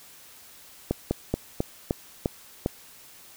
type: slowing click train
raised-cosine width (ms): 2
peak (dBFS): -10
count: 7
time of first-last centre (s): 0.91-2.661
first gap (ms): 200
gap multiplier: 1.15
effects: white hiss -50 dBFS RMS until 3.36 s